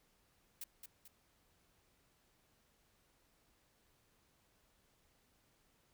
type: noise with echo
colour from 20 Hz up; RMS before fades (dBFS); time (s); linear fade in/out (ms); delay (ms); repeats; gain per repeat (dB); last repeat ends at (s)
blue; -45; 0.61-0.64; 5; 220; 2; -6; 1.08
effects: pink hiss -74 dBFS RMS until 5.93 s